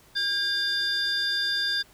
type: tone cluster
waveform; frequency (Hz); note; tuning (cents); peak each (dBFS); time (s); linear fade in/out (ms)
sine; 1611 / 3575 / 4825; G6 / A7 / D8; +47 / +27 / +46; -27; 0.15-1.83; 20
effects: tanh soft clip ceiling -18 dBFS + pink hiss -56 dBFS RMS until 1.93 s